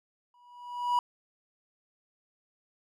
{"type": "tone with exponential growth", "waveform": "triangle", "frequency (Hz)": 973, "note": "B5", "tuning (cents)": -26, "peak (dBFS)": -19, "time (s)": [0.34, 0.99], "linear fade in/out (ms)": 2, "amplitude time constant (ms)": 140, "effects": []}